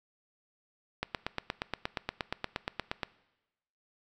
click train, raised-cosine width 0.3 ms, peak -15 dBFS, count 18, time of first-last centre 1.03-3.032 s, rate 8.49 Hz, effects noise-tail reverb RT60 1.0 s tail -20 dB re dry

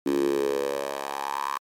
10% pulse tone with high-pass filter sweep, 69.6 Hz, C#2, 8 cents sharp, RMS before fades -27 dBFS, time 0.06-1.58 s, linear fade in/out 5 ms, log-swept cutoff 300 to 1100 Hz, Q 5.4, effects MP3 96 kbps

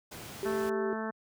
pink noise, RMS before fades -44 dBFS, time 0.11-0.7 s, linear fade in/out 10 ms
sine tone, 392 Hz, G4, in tune, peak -30 dBFS, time 0.43-0.93 s, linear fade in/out 0 ms
harmonic tone, 220 Hz, A3, in tune, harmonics 1 / 2 / 3 / 4 / 5 / 6 / 7 / 8, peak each -36 / -39 / -41 / -42 / -43 / -44 / -44 / -45 dBFS, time 0.45-1.11 s, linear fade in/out 10 ms
effects high-pass 80 Hz 12 dB/octave

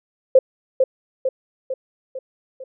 sine tone with echo, 523.3 Hz, C5, in tune, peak -6 dBFS, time 0.35-0.39 s, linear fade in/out 5 ms, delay 450 ms, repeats 5, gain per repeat -5 dB, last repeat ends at 2.64 s, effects none

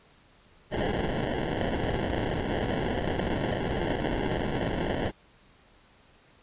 violet noise with sample-and-hold, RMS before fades -29 dBFS, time 0.7-5.12 s, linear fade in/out 50 ms, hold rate 1225 Hz, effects pink hiss -59 dBFS RMS until 6.42 s + resampled to 8000 Hz

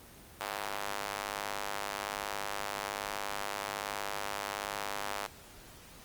square tone with high-pass filter, 50.6 Hz, G#1, 44 cents flat, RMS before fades -38 dBFS, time 0.4-5.27 s, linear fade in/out 10 ms, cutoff 800 Hz, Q 1.1, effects pink hiss -53 dBFS RMS until 6.04 s + Opus 24 kbps

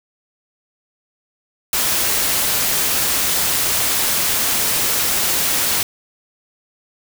white noise, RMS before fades -18 dBFS, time 1.73-5.83 s, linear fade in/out 2 ms, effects none

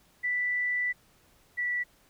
sine tone pair in turn, 1975.5 / 1956.2 Hz, B6 / B6, 0 / -17 cents, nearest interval unison, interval 17 cents, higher first, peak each -26 / -27 dBFS, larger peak first, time 0.23-0.93 / 1.57-1.84 s, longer first, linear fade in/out 20 ms, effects pink hiss -63 dBFS RMS until 2.09 s

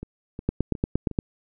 two click trains, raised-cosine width 3 ms, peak -9 / -21 dBFS, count 7 / 4, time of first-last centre 0.49-1.188 / 0.03-1.113 s, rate 8.59 / 2.77 Hz, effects none

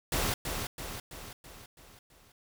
pink noise with echo, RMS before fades -30 dBFS, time 0.12-0.34 s, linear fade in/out 2 ms, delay 330 ms, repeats 6, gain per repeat -5 dB, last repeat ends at 2.32 s, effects none

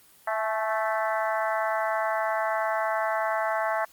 harmonic tone with a mistuned harmonic, 220 Hz, A3, in tune, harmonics 3 / 4 / 5 / 6 / 7 / 8 / 9, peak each -28 / -30 / -32 / -34 / -35 / -36 / -37 dBFS, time 0.27-3.85 s, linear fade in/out 5 ms, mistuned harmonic 4, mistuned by -34 cents, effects white hiss -56 dBFS RMS until 3.92 s + Opus 24 kbps

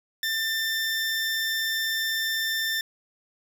20% pulse tone, 1788 Hz, A6, 27 cents sharp, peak -20 dBFS, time 0.23-2.81 s, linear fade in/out 2 ms, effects 8-bit

